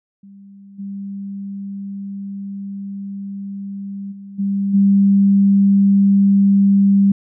sine tone with level steps, 198 Hz, G3, 18 cents sharp, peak -38 / -25 / -32 / -16 / -9 dBFS, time 0.23-7.12 s, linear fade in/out 5 ms, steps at 0.78 / 4.11 / 4.38 / 4.73 s, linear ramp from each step 20 ms, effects none

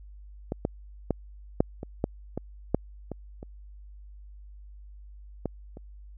clicks, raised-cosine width 2 ms, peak -16 / -12 / -11 / -6 / -22 / -11 / -17 / -8 / -20 / -27 / -15 / -29 dBFS, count 12, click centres 0.521 / 0.651 / 1.107 / 1.605 / 1.831 / 2.041 / 2.376 / 2.746 / 3.117 / 3.429 / 5.457 / 5.771 s, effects added 50 Hz sine -44 dBFS peak until 6.17 s

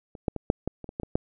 clicks, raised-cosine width 2 ms, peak -28 / -11 / -18 / -6 / -14 / -25 / -24 / -17 / -20 / -9 dBFS, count 10, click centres 0.152 / 0.282 / 0.363 / 0.501 / 0.676 / 0.843 / 0.891 / 0.999 / 1.033 / 1.155 s, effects none

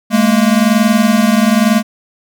square tone pair together, 208.4 / 229.4 Hz, G#3 / A#3, +6 / -28 cents, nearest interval major second, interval 166 cents, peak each -12 dBFS, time 0.1-1.83 s, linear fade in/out 50 ms, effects none

